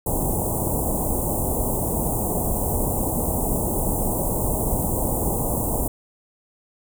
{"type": "band-stop noise", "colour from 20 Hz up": "pink", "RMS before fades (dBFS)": -23, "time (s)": [0.06, 5.88], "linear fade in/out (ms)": 5, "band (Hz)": [930, 8000], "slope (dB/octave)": 48, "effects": []}